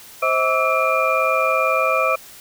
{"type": "tone cluster", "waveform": "sine", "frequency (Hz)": [525, 643, 1152, 1306, 2399], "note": ["C5", "E5", "D6", "E6", "D7"], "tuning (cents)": [6, -43, -34, -17, 36], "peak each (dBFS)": -22, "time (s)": [0.22, 2.16], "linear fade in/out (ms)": 10, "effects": ["white hiss -42 dBFS RMS until 2.4 s"]}